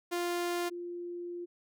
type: tone pair in turn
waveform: sawtooth / sine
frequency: 349.2 / 349.2 Hz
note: F4 / F4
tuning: 0 / 0 cents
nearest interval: unison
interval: 0 cents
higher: neither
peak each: -27 / -37 dBFS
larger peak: first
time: 0.11-0.7 / 0.7-1.46 s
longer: second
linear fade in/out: 20 ms
effects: none